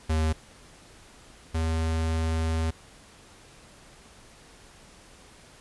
square tone pair in turn, 79 / 80.8 Hz, D#2 / E2, +27 / -34 cents, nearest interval unison, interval 39 cents, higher second, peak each -23 / -25 dBFS, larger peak first, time 0.09-0.33 / 1.54-2.71 s, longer second, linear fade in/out 10 ms, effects pink hiss -52 dBFS RMS until 5.6 s + resampled to 24000 Hz

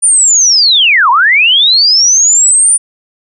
sine linear two-way sweep, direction down then up, 9400 to 911 to 9400 Hz, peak -4 dBFS, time 0.02-2.78 s, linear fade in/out 20 ms, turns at 1.1 s, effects none

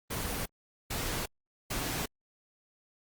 pink noise bursts, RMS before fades -34 dBFS, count 3, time 0.1-2.06 s, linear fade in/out 10 ms, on 360 ms, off 440 ms, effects Opus 24 kbps

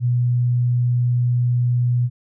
sine tone, 122.3 Hz, B2, 16 cents flat, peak -15 dBFS, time 0-2.1 s, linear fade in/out 50 ms, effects none

